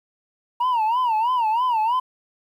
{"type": "tone with vibrato", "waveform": "sine", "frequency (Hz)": 937, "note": "A#5", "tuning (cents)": 9, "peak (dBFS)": -15, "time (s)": [0.6, 2], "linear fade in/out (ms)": 10, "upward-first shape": "sine", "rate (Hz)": 3.1, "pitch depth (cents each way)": 150, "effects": ["tanh soft clip ceiling -17 dBFS", "9-bit"]}